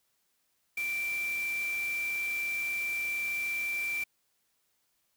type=tone in noise; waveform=sine; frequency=2349 Hz; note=D7; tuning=in tune; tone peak=-30 dBFS; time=0.77-4.04 s; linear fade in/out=5 ms; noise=white; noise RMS=-45 dBFS; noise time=0.77-4.04 s; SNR=+12 dB; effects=white hiss -75 dBFS RMS until 5.16 s